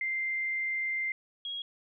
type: tone pair in turn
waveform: sine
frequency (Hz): 2091 / 3296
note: C7 / G#7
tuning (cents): -2 / -14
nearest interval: minor sixth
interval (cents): 788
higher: second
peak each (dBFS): -29 / -34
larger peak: first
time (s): 0.01-1.12 / 1.45-1.62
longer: first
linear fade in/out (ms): 2
effects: none